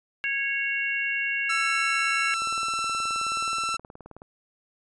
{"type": "harmonic tone", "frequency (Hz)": 551, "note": "C#5", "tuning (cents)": -11, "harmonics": [3, 4, 5], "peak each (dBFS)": [-29, -29, -29], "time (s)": [0.24, 2.34], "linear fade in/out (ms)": 0}
{"type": "tone", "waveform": "sawtooth", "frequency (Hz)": 1338, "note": "E6", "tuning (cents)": 25, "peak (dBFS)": -22, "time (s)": [1.49, 3.77], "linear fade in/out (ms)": 10}
{"type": "click train", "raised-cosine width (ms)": 1, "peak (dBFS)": -29, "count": 35, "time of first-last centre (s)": [2.42, 4.219], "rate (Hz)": 18.9}
{"effects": ["resampled to 22050 Hz"]}